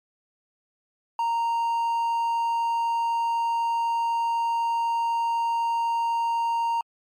triangle tone, 928 Hz, A#5, 8 cents flat, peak -20 dBFS, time 1.19-6.81 s, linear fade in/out 2 ms, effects MP3 64 kbps

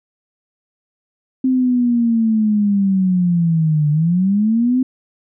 sine linear two-way sweep, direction down then up, 261.6 to 146.83 to 261.6 Hz, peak -12 dBFS, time 1.44-4.83 s, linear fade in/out 5 ms, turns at 3.9 s, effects none

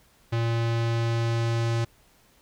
square tone with low-pass filter sweep, 115.8 Hz, A#2, 11 cents flat, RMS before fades -25 dBFS, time 0.32-1.85 s, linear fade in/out 10 ms, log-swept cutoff 3900 to 6100 Hz, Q 1, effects pink hiss -60 dBFS RMS until 2.41 s

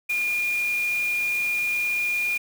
sine tone in noise, 2422 Hz, D#7, 47 cents flat, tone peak -22 dBFS, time 0.09-2.38 s, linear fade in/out 10 ms, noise white, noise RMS -38 dBFS, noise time 0.09-2.38 s, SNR +13 dB, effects none

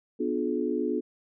sine chord, B diminished seventh, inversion none, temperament just, 246.9 / 296.3 / 355.6 / 426.7 Hz, B3 / D4 / F4 / Ab4, 0 / +15 / +31 / +47 cents, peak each -31 dBFS, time 0.19-1.01 s, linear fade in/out 20 ms, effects none

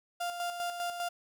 35% pulse tone with tremolo, 698.5 Hz, F5, in tune, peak -30 dBFS, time 0.2-1.09 s, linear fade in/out 10 ms, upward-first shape square, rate 5 Hz, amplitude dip 50%, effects none

